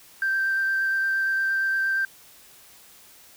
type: tone with vibrato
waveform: sine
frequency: 1568 Hz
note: G6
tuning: in tune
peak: -20 dBFS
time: 0.22-2.05 s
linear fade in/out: 2 ms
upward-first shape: triangle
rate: 8.6 Hz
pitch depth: 11 cents each way
effects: tanh soft clip ceiling -17 dBFS + white hiss -51 dBFS RMS until 3.36 s